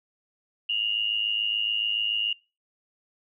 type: tone pair together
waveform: sine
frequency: 2794 / 2901 Hz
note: F7 / F#7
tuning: 0 / -35 cents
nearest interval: minor second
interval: 65 cents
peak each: -27 dBFS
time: 0.69-2.33 s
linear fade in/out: 5 ms
effects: noise-tail reverb RT60 0.3 s tail -24 dB re dry